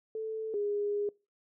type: tone pair in turn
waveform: sine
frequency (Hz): 440 / 410.9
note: A4 / G#4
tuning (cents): 0 / -18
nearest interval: minor second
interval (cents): 118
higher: first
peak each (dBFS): -33 / -29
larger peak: second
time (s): 0.15-0.54 / 0.54-1.09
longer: second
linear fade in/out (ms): 2
effects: noise-tail reverb RT60 0.3 s tail -25 dB re dry